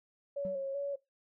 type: tone with vibrato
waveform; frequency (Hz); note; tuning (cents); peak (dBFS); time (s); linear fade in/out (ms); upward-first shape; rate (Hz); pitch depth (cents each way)
sine; 554.4; C#5; 0; -33; 0.36-0.96; 10; square; 2.6; 30
type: tone with exponential decay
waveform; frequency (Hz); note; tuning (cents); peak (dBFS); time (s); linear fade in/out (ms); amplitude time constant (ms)
triangle; 188.9; F#3; +36; -35; 0.45-0.68; 0; 49
effects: noise-tail reverb RT60 0.2 s tail -21 dB re dry

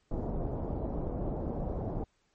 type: low-pass noise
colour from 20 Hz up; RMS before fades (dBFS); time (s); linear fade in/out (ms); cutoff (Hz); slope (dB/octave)
pink; -34; 0.11-2.04; 5; 730; 24
effects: pink hiss -73 dBFS RMS until 2.34 s + MP3 32 kbps

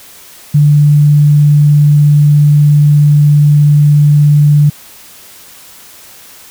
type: tone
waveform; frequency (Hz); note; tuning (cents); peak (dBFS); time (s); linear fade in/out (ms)
sine; 147.2; D3; +4; -3; 0.54-4.7; 10
effects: white hiss -36 dBFS RMS until 6.5 s

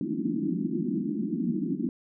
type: band-pass noise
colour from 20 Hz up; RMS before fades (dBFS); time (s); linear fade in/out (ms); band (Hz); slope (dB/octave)
white; -29; 0.01-1.89; 2; 160 to 340; 96
effects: none

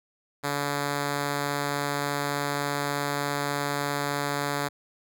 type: tone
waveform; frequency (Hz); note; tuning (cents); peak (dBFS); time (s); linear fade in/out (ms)
5% pulse; 143.4; D3; -41; -15; 0.43-4.69; 20
effects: none

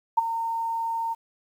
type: tone with ADSR envelope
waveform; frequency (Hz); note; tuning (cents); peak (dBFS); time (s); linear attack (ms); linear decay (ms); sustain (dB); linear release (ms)
sine; 914; A#5; -34; -13; 0.17-1.15; 12; 19; -12; 26
effects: 9-bit

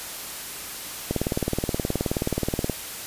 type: click train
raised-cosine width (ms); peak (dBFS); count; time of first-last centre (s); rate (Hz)
2; -10; 31; 1.11-2.697; 18.9
effects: white hiss -35 dBFS RMS until 3.06 s + resampled to 32000 Hz

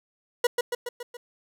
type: tone with echo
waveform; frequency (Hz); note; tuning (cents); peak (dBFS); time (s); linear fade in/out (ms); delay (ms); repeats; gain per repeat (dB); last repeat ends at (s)
40% pulse; 484.4; B4; -34; -17; 0.44-0.47; 5; 140; 5; -4; 1.17
effects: none

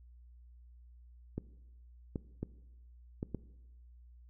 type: clicks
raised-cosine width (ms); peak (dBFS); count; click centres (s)
3; -23; 5; 1.38 / 2.158 / 2.43 / 3.229 / 3.347
effects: noise-tail reverb RT60 1.0 s tail -19 dB re dry + added 60 Hz sine -54 dBFS peak until 4.29 s

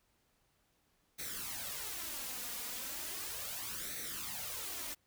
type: noise with flanger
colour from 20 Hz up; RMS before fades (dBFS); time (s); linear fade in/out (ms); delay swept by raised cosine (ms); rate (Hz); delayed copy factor
white; -42; 1.18-4.95; 20; 0.49 to 4.19; 0.36; +0.7
effects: pink hiss -75 dBFS RMS until 5.06 s

